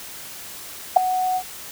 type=tone with ADSR envelope; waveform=sine; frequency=740 Hz; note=F#5; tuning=in tune; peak=-3 dBFS; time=0.96-1.43 s; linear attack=9 ms; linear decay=4 ms; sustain=-16 dB; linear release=67 ms; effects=white hiss -37 dBFS RMS until 1.71 s